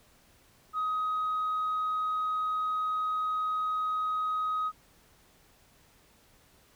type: tone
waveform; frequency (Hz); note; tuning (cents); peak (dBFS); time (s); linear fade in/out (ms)
sine; 1259; D#6; +20; -26; 0.73-4.72; 50
effects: tanh soft clip ceiling -25 dBFS + pink hiss -62 dBFS RMS until 6.75 s